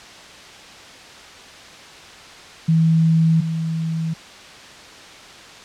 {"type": "tone pair in turn", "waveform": "sine", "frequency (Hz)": [162.3, 162.3], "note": ["E3", "E3"], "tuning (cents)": [-27, -27], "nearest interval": "unison", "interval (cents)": 0, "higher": "neither", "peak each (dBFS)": [-12, -20], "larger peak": "first", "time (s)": [[2.68, 3.41], [3.41, 4.14]], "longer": "neither", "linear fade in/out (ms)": 10, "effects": ["white hiss -40 dBFS RMS until 5.64 s", "low-pass 5000 Hz 12 dB/octave"]}